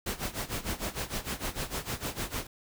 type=noise with tremolo; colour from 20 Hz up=pink; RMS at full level=-32 dBFS; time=0.06-2.47 s; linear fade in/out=5 ms; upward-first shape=sine; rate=6.6 Hz; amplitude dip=85%; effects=none